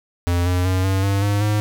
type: tone with pitch steps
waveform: square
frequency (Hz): 87.31 / 90.08 / 92.93 / 95.87 / 98.91 / 102.05 / 105.28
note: F2 / F#2 / F#2 / G2 / G2 / G#2 / G#2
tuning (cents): 0 / -46 / +8 / -38 / +16 / -30 / +24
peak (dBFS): -17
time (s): 0.27-1.6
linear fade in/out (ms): 0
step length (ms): 190
effects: none